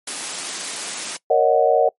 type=high-pass noise; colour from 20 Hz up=white; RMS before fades=-27 dBFS; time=0.07-1.17 s; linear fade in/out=5 ms; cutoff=180 Hz; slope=24 dB/octave
type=chord; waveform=sine; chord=D# minor seventh; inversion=second; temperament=equal with one note detuned; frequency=466.2 / 557.9 / 622.3 / 740 Hz; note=A#4 / C#5 / D#5 / F#5; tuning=0 / +11 / 0 / 0 cents; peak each=-18 dBFS; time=1.3-1.89 s; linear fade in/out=5 ms
effects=noise-tail reverb RT60 0.1 s tail -23 dB re dry + MP3 48 kbps